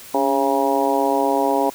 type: harmonic tone with a mistuned harmonic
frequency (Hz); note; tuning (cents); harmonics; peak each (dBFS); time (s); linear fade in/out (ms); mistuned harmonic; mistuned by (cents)
136.6; C#3; -25; 2 / 3 / 4 / 5 / 6 / 7; -23 / -23 / -23 / -23 / -23 / -23; 0.14-1.7; 5; 2; +52
effects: white hiss -40 dBFS RMS until 1.74 s